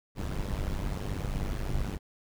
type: noise with amplitude modulation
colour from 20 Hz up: brown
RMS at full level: -28 dBFS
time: 0.15-1.99 s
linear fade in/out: 50 ms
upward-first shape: sine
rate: 98.6 Hz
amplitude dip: 85%
effects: none